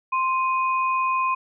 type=tone pair together; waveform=sine; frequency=1046 / 2494 Hz; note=C6 / D#7; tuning=-1 / +3 cents; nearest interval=octave + minor third; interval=1504 cents; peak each=-20 / -29 dBFS; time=0.12-1.35 s; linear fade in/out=10 ms; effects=none